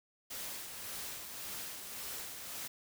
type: noise with tremolo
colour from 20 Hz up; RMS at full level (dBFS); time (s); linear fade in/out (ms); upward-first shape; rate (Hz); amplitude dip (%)
white; -42; 0.3-2.68; 10; sine; 1.8; 40
effects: none